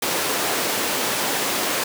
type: high-pass noise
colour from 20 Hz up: pink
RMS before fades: -23 dBFS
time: 0.02-1.84 s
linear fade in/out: 5 ms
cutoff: 310 Hz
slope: 12 dB/octave
effects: none